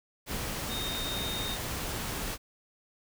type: tone in noise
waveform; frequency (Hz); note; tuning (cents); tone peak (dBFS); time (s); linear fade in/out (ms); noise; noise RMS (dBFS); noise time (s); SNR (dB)
sine; 3694; A#7; -16; -35; 0.68-1.58; 50; pink; -35; 0.26-2.38; -3
effects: none